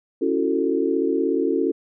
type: chord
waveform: sine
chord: F# minor seventh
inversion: second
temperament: just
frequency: 277.5 / 333 / 370 / 444 Hz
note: C#4 / E4 / F#4 / A4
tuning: +2 / +18 / 0 / +16 cents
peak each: -24 dBFS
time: 0.21-1.72 s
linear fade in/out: 10 ms
effects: none